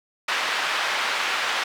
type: band-pass noise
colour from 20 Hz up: pink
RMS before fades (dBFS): -25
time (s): 0.28-1.64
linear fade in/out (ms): 5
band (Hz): 1100 to 3300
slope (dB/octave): 12
effects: none